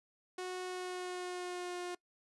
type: tone with pitch glide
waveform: sawtooth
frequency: 366.4 to 356 Hz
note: F#4 to F4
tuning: -17 to +33 cents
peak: -35 dBFS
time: 0.38-1.95 s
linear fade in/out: 5 ms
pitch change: -50 cents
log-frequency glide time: 0.64-1.79 s
effects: noise-tail reverb RT60 0.1 s tail -23 dB re dry + resampled to 24000 Hz